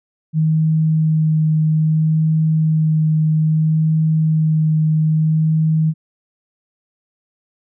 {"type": "tone with vibrato", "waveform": "sine", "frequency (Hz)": 157.1, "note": "D#3", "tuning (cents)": 17, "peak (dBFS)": -12, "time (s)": [0.33, 5.94], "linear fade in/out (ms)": 50, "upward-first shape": "sine", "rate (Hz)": 0.61, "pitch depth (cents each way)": 11, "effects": []}